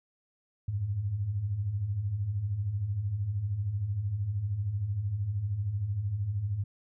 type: beating tone pair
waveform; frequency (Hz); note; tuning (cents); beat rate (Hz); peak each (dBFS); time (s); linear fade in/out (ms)
sine; 91 / 104; F#2 / G#2; -28 / +3; 13; -37 / -29; 0.68-6.64; 5
effects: none